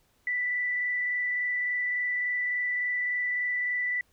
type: tone with frequency modulation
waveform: sine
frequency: 1975.5 Hz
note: B6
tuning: in tune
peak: -26 dBFS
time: 0.27-4.01 s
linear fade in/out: 2 ms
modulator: 23.5 Hz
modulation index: 0.74
effects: pink hiss -68 dBFS RMS until 4.12 s